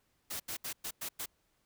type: noise bursts at uneven times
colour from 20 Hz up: white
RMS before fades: -39 dBFS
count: 6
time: 0.3-0.4 / 0.48-0.57 / 0.64-0.73 / 0.84-0.91 / 1.01-1.09 / 1.19-1.26 s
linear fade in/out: 10 ms
effects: pink hiss -75 dBFS RMS until 1.65 s